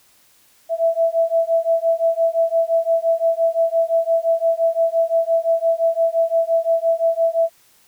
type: beating tone pair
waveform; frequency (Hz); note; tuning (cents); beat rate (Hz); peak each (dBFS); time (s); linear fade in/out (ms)
sine; 659 / 664.8; E5 / E5; -1 / +15; 5.8; -18; 0.69-7.5; 50
effects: white hiss -55 dBFS RMS until 7.87 s